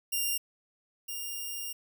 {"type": "tone pair in turn", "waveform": "5% pulse", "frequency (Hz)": [2794, 2804], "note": ["F7", "F7"], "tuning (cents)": [0, 6], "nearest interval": "unison", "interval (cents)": 6, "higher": "second", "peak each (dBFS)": [-19, -26], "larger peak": "first", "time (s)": [[0.12, 0.38], [1.08, 1.73]], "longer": "second", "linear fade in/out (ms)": 10, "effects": []}